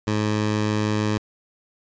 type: tone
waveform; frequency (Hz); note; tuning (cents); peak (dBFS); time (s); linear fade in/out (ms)
15% pulse; 106.4; G#2; +42; -14; 0.07-1.18; 5
effects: resampled to 16000 Hz